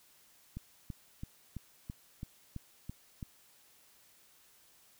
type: click train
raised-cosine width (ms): 5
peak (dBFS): -28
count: 9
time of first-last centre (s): 0.57-3.228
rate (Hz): 3.01
effects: white hiss -64 dBFS RMS until 4.99 s